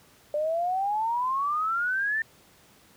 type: exponential sweep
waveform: sine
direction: up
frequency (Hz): 587.3 to 1809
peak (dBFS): -24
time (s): 0.34-2.22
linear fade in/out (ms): 2
effects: pink hiss -57 dBFS RMS until 2.96 s + high-pass 80 Hz 12 dB/octave